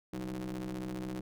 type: ring-modulated tone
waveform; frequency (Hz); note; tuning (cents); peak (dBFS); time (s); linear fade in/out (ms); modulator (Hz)
35% pulse; 64.1; C2; -35; -32; 0.13-1.21; 5; 249
effects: none